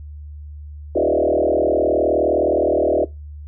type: tone with frequency modulation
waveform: sine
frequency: 487.6 Hz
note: B4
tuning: 22 cents flat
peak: -14 dBFS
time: 0.95-3.05 s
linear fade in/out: 10 ms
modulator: 39.4 Hz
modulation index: 4.3
effects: noise-tail reverb RT60 0.2 s tail -20 dB re dry + added 74 Hz sine -32 dBFS peak until 3.47 s